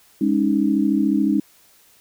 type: chord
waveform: sine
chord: Ab suspended fourth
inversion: none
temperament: equal with one note detuned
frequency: 205.6 / 277.2 / 311.1 Hz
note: Ab3 / Db4 / Eb4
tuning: -17 / 0 / 0 cents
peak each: -20 dBFS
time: 0.21-1.4 s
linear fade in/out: 5 ms
effects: white hiss -54 dBFS RMS until 2 s